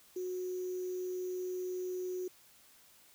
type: tone with sample-and-hold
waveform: sine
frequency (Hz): 365.4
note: F#4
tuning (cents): -22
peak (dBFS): -35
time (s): 0.16-2.28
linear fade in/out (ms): 5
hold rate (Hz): 6300
effects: white hiss -62 dBFS RMS until 3.14 s